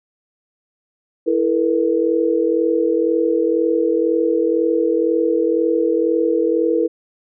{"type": "chord", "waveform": "sine", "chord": "E suspended fourth", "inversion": "none", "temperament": "equal with one note detuned", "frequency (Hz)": [329.6, 440, 482], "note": ["E4", "A4", "B4"], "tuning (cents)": [0, 0, -42], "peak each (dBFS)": [-18, -20, -18], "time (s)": [1.26, 6.88], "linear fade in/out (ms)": 20, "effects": []}